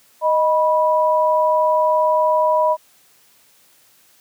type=tone pair together; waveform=sine; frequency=622.3 / 979.3 Hz; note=D#5 / B5; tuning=0 / -15 cents; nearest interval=minor sixth; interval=785 cents; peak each=-16 dBFS; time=0.21-2.77 s; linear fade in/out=50 ms; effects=white hiss -54 dBFS RMS until 4.2 s + high-pass 100 Hz 12 dB/octave